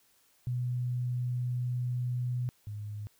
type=tone pair in turn; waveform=sine; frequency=123.7 / 104.71 Hz; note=B2 / G#2; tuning=+3 / +15 cents; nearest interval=minor third; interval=288 cents; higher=first; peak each=-29 / -36 dBFS; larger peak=first; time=0.47-2.49 / 2.67-3.07 s; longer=first; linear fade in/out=0 ms; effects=white hiss -67 dBFS RMS until 3.19 s